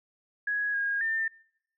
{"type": "tone with pitch steps", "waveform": "sine", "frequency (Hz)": [1667, 1632, 1798], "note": ["G#6", "G#6", "A6"], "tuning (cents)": [6, -31, 37], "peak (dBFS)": -26, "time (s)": [0.47, 1.28], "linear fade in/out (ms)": 5, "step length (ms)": 270, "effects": ["noise-tail reverb RT60 0.7 s tail -23 dB re dry"]}